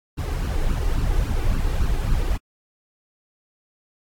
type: noise with flanger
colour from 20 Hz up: brown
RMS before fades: -21 dBFS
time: 0.17-2.38 s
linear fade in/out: 20 ms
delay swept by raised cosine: 0.69 to 2.59 ms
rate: 3.6 Hz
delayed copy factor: +0.75
effects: AAC 64 kbps